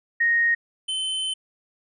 sine / square tone pair in turn, 1864.7 / 3064 Hz, A#6 / G7, 0 / -40 cents, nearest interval major sixth, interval 860 cents, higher second, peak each -17 / -25 dBFS, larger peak first, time 0.2-0.55 / 0.88-1.34 s, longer second, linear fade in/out 10 ms, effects resampled to 24000 Hz

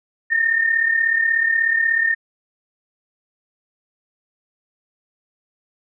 sine tone pair together, 1789 / 1825.5 Hz, A6 / A#6, +28 / -37 cents, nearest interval unison, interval 35 cents, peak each -22 / -16 dBFS, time 0.3-2.15 s, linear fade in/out 20 ms, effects none

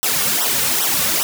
white noise with flanger, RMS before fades -18 dBFS, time 0.03-1.23 s, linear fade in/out 0 ms, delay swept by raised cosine 0.43 to 3.13 ms, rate 2.5 Hz, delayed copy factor -1, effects none

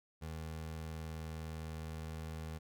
25% pulse tone, 79.6 Hz, D#2, 40 cents sharp, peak -38 dBFS, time 0.21-2.59 s, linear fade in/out 20 ms, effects none

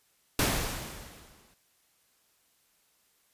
pink noise with exponential decay, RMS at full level -24 dBFS, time 0.39-1.54 s, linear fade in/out 2 ms, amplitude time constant 250 ms, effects white hiss -69 dBFS RMS until 3.33 s + resampled to 32000 Hz

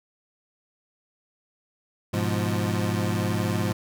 25% pulse chord, F diminished, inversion first, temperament equal, 103.83 / 123.47 / 174.61 Hz, Ab2 / Cb3 / F3, 0 / 0 / 0 cents, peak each -22 / -27 / -25 dBFS, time 2.13-3.73 s, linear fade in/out 10 ms, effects none

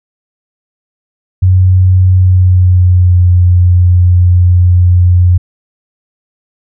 sine tone with pitch glide, 92.5 to 89.3 Hz, F#2 to F2, 0 to +39 cents, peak -3 dBFS, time 1.42-5.38 s, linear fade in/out 10 ms, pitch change -61 cents, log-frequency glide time 2.15-3.22 s, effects none

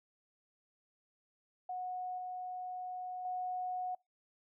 sine tone with level steps, 732 Hz, F#5, 19 cents flat, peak -37 / -39 / -35 dBFS, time 1.69-3.95 s, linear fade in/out 5 ms, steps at 2.18 / 3.25 s, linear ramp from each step 2 ms, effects noise-tail reverb RT60 0.2 s tail -25 dB re dry

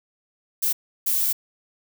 violet noise bursts at uneven times, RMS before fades -22 dBFS, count 2, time 0.62-0.73 / 1.06-1.33 s, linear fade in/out 10 ms, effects none

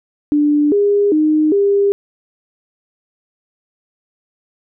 sine tone with pitch steps, 294.9 / 407 / 307.7 / 401.2 Hz, D4 / G#4 / D#4 / G4, +7 / -35 / -19 / +40 cents, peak -10 dBFS, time 0.32-1.92 s, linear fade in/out 0 ms, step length 400 ms, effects none

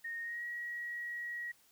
sine tone with pitch glide, 1852 to 1907.4 Hz, A#6 to A#6, -12 to +39 cents, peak -38 dBFS, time 0.04-1.52 s, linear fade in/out 10 ms, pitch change +51 cents, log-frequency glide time 0.22-0.44 s, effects white hiss -67 dBFS RMS until 1.71 s

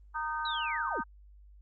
harmonic tone, 308.4 Hz, D#4, 15 cents flat, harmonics 3 / 4 / 5, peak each -35 / -36 / -37 dBFS, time 0.14-1.04 s, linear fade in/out 20 ms
sine linear sweep, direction down, 4027 to 169.1 Hz, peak -35 dBFS, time 0.45-1.01 s, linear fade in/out 5 ms
effects added 50 Hz sine -52 dBFS peak until 1.61 s + Opus 24 kbps

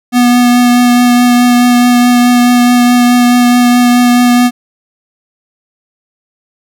square tone with vibrato, 244.2 Hz, B3, 19 cents flat, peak -5 dBFS, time 0.12-4.51 s, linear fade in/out 50 ms, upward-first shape triangle, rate 4.7 Hz, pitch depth 14 cents each way, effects none

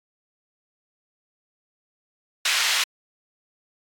white band-pass noise, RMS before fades -22 dBFS, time 2.45-2.84 s, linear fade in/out 5 ms, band 1400 to 4200 Hz, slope 12 dB/octave, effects AAC 64 kbps

